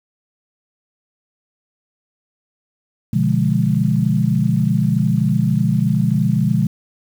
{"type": "chord", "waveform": "sine", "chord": "B diminished seventh", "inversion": "none", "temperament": "equal", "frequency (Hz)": [123.47, 146.83, 174.61, 207.7], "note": ["B2", "D3", "F3", "Ab3"], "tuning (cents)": [0, 0, 0, 0], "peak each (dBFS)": -19, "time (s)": [3.13, 6.67], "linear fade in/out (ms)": 5, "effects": ["7-bit"]}